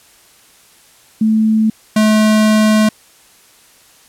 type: tone pair in turn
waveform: sine / square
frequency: 218.8 / 215.4 Hz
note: A3 / A3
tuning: -9 / -37 cents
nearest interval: unison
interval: 28 cents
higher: first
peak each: -9 dBFS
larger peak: neither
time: 1.21-1.7 / 1.96-2.89 s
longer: second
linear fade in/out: 5 ms
effects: white hiss -47 dBFS RMS until 4.08 s + low-pass 12000 Hz 12 dB/octave